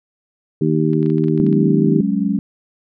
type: harmonic tone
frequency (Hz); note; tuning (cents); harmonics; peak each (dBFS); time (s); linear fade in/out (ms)
78.4; D#2; +14; 2 / 3 / 4 / 5; -17 / -20 / -19 / -20; 0.61-2.01; 5
type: clicks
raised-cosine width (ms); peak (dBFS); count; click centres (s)
0.3; -25; 10; 0.933 / 1.029 / 1.061 / 1.101 / 1.182 / 1.24 / 1.283 / 1.377 / 1.466 / 1.528
type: chord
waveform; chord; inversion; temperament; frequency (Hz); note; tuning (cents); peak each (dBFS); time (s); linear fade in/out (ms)
sine; F# suspended second; none; just; 185 / 208.1 / 277.5; F#3 / G#3 / C#4; 0 / +4 / +2; -20 / -18 / -21; 1.4-2.39; 0
effects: none